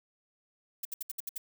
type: noise bursts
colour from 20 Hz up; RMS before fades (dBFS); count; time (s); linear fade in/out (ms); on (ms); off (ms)
violet; -36; 7; 0.83-1.38; 5; 22; 66
effects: none